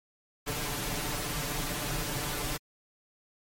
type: noise with comb filter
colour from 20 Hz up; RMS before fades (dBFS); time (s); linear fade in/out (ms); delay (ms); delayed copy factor
pink; -33; 0.46-2.58; 20; 6.8; +0.9
effects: MP3 64 kbps